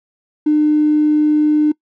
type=tone; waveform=triangle; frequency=302 Hz; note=D4; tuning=48 cents sharp; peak=-6 dBFS; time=0.46-1.72 s; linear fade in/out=10 ms; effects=noise-tail reverb RT60 0.1 s tail -26 dB re dry + tanh soft clip ceiling -8 dBFS